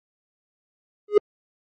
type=tone with exponential growth; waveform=triangle; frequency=415.3 Hz; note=G#4; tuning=in tune; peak=-5 dBFS; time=1.08-1.18 s; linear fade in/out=5 ms; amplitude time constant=20 ms; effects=MP3 32 kbps